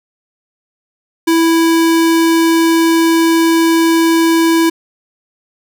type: tone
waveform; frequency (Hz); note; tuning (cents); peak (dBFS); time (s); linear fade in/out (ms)
square; 329.6; E4; 0; -9; 1.27-4.7; 10
effects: none